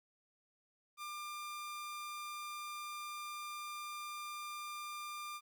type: tone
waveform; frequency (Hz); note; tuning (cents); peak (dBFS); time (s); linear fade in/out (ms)
sawtooth; 1196; D6; +31; -39; 0.97-5.41; 50
effects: 13-bit